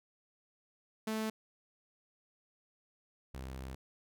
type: tone pair in turn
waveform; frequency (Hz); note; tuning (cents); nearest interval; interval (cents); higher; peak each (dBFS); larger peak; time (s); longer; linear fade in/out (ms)
sawtooth; 218.9 / 65.48; A3 / C2; -9 / +2; octave + major sixth; 2089; first; -30 / -38; first; 1.07-1.3 / 3.34-3.75; second; 5
effects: none